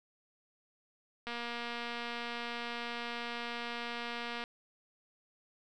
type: click train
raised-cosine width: 0.3 ms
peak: -24 dBFS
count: 752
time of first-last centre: 1.27-4.439 s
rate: 237 Hz
effects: none